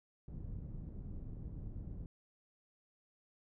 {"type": "low-pass noise", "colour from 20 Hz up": "pink", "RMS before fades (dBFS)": -45, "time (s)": [0.28, 2.06], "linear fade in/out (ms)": 2, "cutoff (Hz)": 180, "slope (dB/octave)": 12, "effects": []}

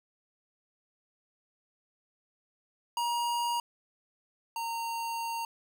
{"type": "tone pair in turn", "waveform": "square", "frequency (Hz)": [949, 922], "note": ["A#5", "A#5"], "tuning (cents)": [31, -19], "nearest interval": "unison", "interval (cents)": 50, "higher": "first", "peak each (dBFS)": [-29, -33], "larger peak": "first", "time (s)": [[2.97, 3.6], [4.56, 5.45]], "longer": "second", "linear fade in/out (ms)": 2, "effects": []}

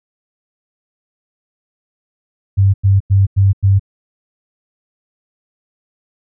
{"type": "tone bursts", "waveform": "sine", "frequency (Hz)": 98, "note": "G2", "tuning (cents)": 0, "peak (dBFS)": -7, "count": 5, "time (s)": [2.57, 3.796], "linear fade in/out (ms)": 20, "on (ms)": 170, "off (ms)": 94, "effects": []}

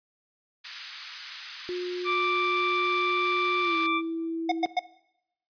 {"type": "high-pass noise", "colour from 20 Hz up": "white", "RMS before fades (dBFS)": -35, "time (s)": [0.64, 3.87], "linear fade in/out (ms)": 10, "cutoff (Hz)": 1300, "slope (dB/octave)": 24}
{"type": "tone with pitch glide", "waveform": "sine", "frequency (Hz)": [358.6, 328.8], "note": ["F4", "E4"], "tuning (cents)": [46, -4], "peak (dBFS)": -29, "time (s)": [1.69, 4.66], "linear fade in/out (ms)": 0, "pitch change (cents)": -150, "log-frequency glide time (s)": [3.62, 3.77]}
{"type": "tone", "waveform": "25% pulse", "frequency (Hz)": 1174.7, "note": "D6", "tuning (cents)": 0, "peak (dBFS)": -21, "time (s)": [2.04, 4.02], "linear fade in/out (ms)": 50}
{"type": "tone bursts", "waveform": "square", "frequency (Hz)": 725, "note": "F#5", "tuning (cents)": -35, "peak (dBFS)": -22, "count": 3, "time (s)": [4.49, 4.794], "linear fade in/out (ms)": 5, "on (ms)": 28, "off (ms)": 110}
{"effects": ["noise-tail reverb RT60 0.8 s tail -19 dB re dry", "resampled to 11025 Hz"]}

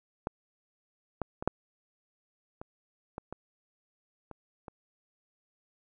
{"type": "clicks", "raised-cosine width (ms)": 1, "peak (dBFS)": [-17, -17, -23, -10, -27, -23, -25, -29, -28], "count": 9, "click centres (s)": [0.271, 1.217, 1.425, 1.476, 2.615, 3.181, 3.326, 4.313, 4.682], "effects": []}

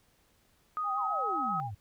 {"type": "tone with pitch glide", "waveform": "sine", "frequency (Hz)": [1244.5, 1272.1], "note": ["D#6", "D#6"], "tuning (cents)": [0, 38], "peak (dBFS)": -30, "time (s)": [0.77, 1.6], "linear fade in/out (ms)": 0, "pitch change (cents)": 38, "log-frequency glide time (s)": [0.89, 1.14]}
{"type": "tone with vibrato", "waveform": "sine", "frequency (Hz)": 793, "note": "G5", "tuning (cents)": 20, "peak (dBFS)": -34, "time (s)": [0.83, 1.71], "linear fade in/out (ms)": 50, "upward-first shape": "sine", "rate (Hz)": 7.6, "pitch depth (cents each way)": 52}
{"type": "exponential sweep", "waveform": "sine", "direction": "down", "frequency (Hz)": [1156, 93.1], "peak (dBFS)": -37, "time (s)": [0.97, 1.75], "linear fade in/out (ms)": 10}
{"effects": ["pink hiss -68 dBFS RMS until 1.8 s"]}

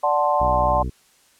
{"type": "chord", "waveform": "sine", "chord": "D dominant seventh", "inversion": "none", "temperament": "equal", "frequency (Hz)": [587.3, 740, 880, 1046.5], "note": ["D5", "F#5", "A5", "C6"], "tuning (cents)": [0, 0, 0, 0], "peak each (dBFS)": -22, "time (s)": [0.03, 0.83], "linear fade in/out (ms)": 10}
{"type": "harmonic tone", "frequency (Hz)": 62.8, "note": "B1", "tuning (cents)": 30, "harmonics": [1, 2, 3, 4, 5, 6, 7], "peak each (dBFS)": [-25, -31, -35, -37, -39, -41, -42], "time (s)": [0.4, 0.9], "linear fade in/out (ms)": 10}
{"effects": ["white hiss -57 dBFS RMS until 1.39 s", "low-pass 11000 Hz 12 dB/octave"]}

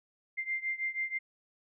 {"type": "beating tone pair", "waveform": "sine", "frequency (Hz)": [2093, 2099.2], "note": ["C7", "C7"], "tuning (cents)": [0, 5], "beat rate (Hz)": 6.2, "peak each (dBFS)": [-34, -36], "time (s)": [0.37, 1.19], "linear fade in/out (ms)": 20, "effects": []}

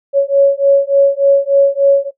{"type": "beating tone pair", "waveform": "sine", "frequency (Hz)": [554.4, 557.8], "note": ["C#5", "C#5"], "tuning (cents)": [0, 11], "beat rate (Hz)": 3.4, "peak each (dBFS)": -10, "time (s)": [0.13, 2.11], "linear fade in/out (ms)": 50, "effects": ["noise-tail reverb RT60 0.1 s tail -17 dB re dry"]}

